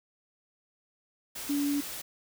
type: tone in noise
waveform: sine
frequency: 286.4 Hz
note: D4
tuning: 43 cents flat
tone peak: -26 dBFS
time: 1.49-1.81 s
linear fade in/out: 10 ms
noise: white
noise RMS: -39 dBFS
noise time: 1.35-2.02 s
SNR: +10 dB
effects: none